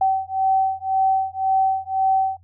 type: beating tone pair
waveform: sine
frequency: 766 / 767.9 Hz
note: G5 / G5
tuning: -40 / -36 cents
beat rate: 1.9 Hz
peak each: -20 dBFS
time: 0.01-2.37 s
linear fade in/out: 5 ms
effects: noise-tail reverb RT60 0.1 s tail -18 dB re dry + added 88 Hz sine -49 dBFS peak until 2.43 s